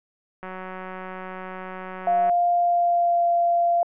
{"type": "click train", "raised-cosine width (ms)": 0.5, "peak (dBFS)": -20, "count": 348, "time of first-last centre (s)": [0.43, 2.296], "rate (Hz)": 186}
{"type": "tone with pitch glide", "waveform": "sine", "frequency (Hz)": [700, 690], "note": ["F5", "F5"], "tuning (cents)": [4, -21], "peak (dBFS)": -17, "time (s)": [2.07, 3.83], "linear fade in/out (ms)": 2, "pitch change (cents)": -25, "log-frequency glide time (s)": [2.49, 3.26]}
{"effects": ["low-pass 2000 Hz 12 dB/octave"]}